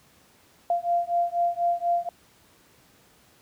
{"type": "beating tone pair", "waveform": "sine", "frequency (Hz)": [691, 695.1], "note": ["F5", "F5"], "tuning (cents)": [-19, -8], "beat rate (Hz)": 4.1, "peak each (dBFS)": -25, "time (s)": [0.7, 2.09], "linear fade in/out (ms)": 2, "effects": ["pink hiss -58 dBFS RMS until 3.41 s", "high-pass 80 Hz 12 dB/octave"]}